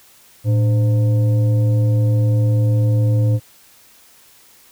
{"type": "tone with frequency modulation", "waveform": "sine", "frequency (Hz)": 111.5, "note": "A2", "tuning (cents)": 23, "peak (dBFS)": -12, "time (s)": [0.44, 3.4], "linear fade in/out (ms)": 50, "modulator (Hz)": 404, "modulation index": 0.34, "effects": ["white hiss -49 dBFS RMS until 4.71 s"]}